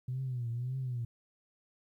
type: tone with vibrato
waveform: sine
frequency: 124.2 Hz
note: B2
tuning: 10 cents sharp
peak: -32 dBFS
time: 0.08-1.05 s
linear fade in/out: 5 ms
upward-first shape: triangle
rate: 1.8 Hz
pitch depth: 130 cents each way
effects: tanh soft clip ceiling -28 dBFS + 12-bit